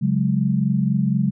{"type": "chord", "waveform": "sine", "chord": "C# suspended fourth", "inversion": "none", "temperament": "equal with one note detuned", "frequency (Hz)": [138.59, 183.4, 207.7], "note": ["C#3", "F#3", "G#3"], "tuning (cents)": [0, -15, 0], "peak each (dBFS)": -21, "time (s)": [0.01, 1.31], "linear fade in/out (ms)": 20, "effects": []}